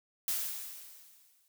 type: noise with exponential decay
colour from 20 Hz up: blue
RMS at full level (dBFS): -31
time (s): 0.28-1.48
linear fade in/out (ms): 1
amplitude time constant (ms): 260
effects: none